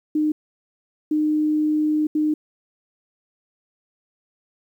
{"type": "tone bursts at uneven times", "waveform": "sine", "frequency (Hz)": 305.1, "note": "D#4", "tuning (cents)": -34, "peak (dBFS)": -17, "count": 3, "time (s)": [[0.15, 0.32], [1.11, 2.07], [2.15, 2.34]], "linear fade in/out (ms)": 5, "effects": ["9-bit"]}